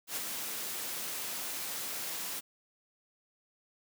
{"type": "noise with ADSR envelope", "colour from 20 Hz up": "white", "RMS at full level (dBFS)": -34, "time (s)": [0.07, 2.41], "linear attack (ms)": 97, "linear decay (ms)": 16, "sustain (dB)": -4, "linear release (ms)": 25, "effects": ["high-pass 150 Hz 12 dB/octave"]}